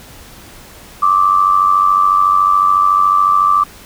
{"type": "tone with amplitude modulation", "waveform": "sine", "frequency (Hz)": 1172, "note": "D6", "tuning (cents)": -4, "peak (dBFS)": -5, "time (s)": [1.02, 3.64], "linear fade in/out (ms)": 10, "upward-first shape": "sine", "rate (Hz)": 93.9, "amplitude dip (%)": 70, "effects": ["pink hiss -38 dBFS RMS until 3.85 s"]}